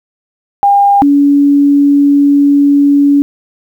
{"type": "tone pair in turn", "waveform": "sine", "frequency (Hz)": [804, 284.3], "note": ["G5", "C#4"], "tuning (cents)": [44, 44], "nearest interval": "octave + tritone", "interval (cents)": 1800, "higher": "first", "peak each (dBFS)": -4, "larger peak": "neither", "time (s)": [[0.63, 1.02], [1.02, 3.22]], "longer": "second", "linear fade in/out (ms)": 0, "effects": ["7-bit"]}